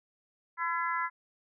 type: harmonic tone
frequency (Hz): 337.7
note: E4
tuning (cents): +42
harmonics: 3 / 4 / 5 / 6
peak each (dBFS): -32 / -34 / -36 / -38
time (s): 0.57-1.1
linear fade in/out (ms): 50
effects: none